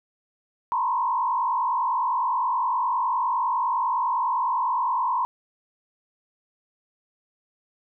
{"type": "tone with frequency modulation", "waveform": "sine", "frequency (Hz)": 987.8, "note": "B5", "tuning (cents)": 0, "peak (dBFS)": -21, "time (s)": [0.72, 5.25], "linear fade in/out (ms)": 0, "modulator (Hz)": 49.8, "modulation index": 1.5, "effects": []}